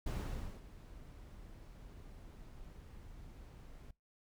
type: noise with ADSR envelope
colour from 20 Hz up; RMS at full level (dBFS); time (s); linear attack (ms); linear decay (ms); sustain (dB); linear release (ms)
brown; -36; 0.06-3.91; 6; 540; -17; 5
effects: noise-tail reverb RT60 0.2 s tail -22 dB re dry